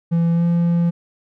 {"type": "tone with pitch glide", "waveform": "triangle", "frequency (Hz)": [168.2, 170.94], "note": ["E3", "F3"], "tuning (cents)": [35, -37], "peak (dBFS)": -12, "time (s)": [0.11, 0.91], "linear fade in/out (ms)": 20, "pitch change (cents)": 28, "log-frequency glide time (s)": [0.33, 0.44], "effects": []}